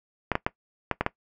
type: clicks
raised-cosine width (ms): 0.5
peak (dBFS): -8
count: 6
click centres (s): 0.317 / 0.354 / 0.465 / 0.913 / 1.01 / 1.064
effects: noise-tail reverb RT60 0.1 s tail -19 dB re dry